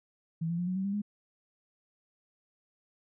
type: tone with pitch steps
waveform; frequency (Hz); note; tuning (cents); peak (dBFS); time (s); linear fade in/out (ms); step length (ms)
sine; 163.7 / 170.16 / 176.87 / 183.85 / 191.11 / 198.65 / 206.5; E3 / F3 / F3 / F#3 / G3 / G3 / G#3; -12 / -45 / +22 / -11 / -44 / +23 / -10; -29; 0.41-1.019; 10; 87
effects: none